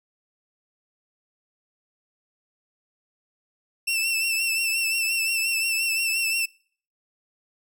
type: tone with vibrato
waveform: sawtooth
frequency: 2678 Hz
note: E7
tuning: 27 cents sharp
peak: -19 dBFS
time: 3.87-6.46 s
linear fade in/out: 10 ms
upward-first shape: sine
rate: 5.7 Hz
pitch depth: 40 cents each way
effects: noise-tail reverb RT60 0.5 s tail -25 dB re dry